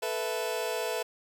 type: chord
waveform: sawtooth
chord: A suspended second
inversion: none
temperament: just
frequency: 440 / 495 / 660 Hz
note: A4 / B4 / E5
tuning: 0 / +4 / +2 cents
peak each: -30 dBFS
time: 0.02-1.03 s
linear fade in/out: 10 ms
effects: 10-bit